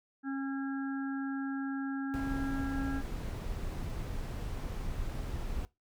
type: harmonic tone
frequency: 272.2 Hz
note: C#4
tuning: 31 cents flat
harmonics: 1 / 3 / 5 / 6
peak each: -33 / -47 / -46 / -45 dBFS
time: 0.23-3.03 s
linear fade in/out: 50 ms
type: noise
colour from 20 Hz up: brown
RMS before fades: -37 dBFS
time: 2.14-5.65 s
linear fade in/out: 0 ms
effects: noise-tail reverb RT60 0.2 s tail -20 dB re dry